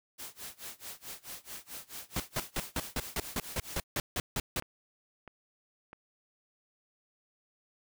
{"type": "noise with tremolo", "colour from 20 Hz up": "white", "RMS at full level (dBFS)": -42, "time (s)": [0.18, 3.84], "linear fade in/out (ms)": 20, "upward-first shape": "sine", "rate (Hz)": 4.6, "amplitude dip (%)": 95}
{"type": "noise bursts", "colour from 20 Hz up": "pink", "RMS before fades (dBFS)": -32, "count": 13, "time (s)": [2.16, 4.6], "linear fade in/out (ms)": 2, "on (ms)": 40, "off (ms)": 160}
{"type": "click train", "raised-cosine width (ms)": 0.5, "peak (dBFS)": -32, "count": 4, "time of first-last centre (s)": [3.97, 5.931], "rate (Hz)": 1.53}
{"effects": []}